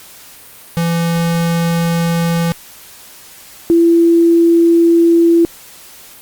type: tone pair in turn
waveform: square / sine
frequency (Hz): 168.3 / 336.6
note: E3 / E4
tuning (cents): +36 / +36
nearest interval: octave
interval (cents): 1200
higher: second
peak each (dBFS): -13 / -6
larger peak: second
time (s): 0.77-2.52 / 3.7-5.45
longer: neither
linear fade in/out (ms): 0
effects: white hiss -38 dBFS RMS until 6.21 s + Opus 48 kbps